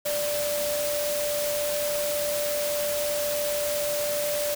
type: tone in noise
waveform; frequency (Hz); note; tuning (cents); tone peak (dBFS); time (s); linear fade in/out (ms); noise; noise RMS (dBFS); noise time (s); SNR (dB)
sine; 587.3; D5; 0; -26; 0.05-4.55; 10; white; -31; 0.05-4.55; +2
effects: none